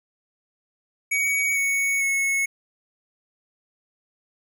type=tone with pitch steps; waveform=square; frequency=2252 / 2222 / 2193 Hz; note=C#7 / C#7 / C#7; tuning=+27 / +4 / -19 cents; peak=-21 dBFS; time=1.11-2.46 s; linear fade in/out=10 ms; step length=450 ms; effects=none